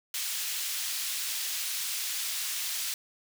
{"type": "high-pass noise", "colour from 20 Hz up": "pink", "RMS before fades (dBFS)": -33, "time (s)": [0.14, 2.94], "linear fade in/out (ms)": 2, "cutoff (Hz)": 3100, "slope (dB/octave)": 12, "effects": []}